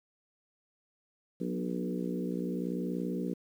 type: harmonic tone with a mistuned harmonic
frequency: 60.6 Hz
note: B1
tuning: 32 cents flat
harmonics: 3 / 4 / 5 / 6 / 7 / 8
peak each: -35 / -37 / -39 / -41 / -42 / -43 dBFS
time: 1.4-3.34 s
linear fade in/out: 10 ms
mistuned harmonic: 5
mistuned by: -18 cents
effects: 10-bit